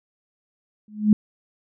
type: tone with exponential growth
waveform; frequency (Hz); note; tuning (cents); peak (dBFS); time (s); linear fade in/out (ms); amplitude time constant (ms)
sine; 211.4; G#3; +31; -8; 0.88-1.13; 2; 54
effects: none